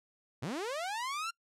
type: linear sweep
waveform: sawtooth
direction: up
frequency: 102.9 to 1395 Hz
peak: -31 dBFS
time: 0.42-1.31 s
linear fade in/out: 10 ms
effects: noise-tail reverb RT60 0.1 s tail -26 dB re dry + low-pass 9000 Hz 12 dB/octave